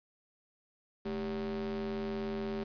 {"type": "ring-modulated tone", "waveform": "square", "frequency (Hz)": 88.3, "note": "F2", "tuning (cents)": 20, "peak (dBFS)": -32, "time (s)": [1.05, 2.64], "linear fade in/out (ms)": 10, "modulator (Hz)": 305, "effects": ["resampled to 11025 Hz", "10-bit"]}